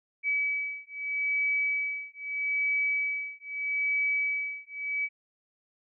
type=beating tone pair; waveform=sine; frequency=2285 / 2285.79 Hz; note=D7 / D7; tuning=-48 / -47 cents; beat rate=0.79 Hz; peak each=-30 dBFS; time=0.23-5.09 s; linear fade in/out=50 ms; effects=none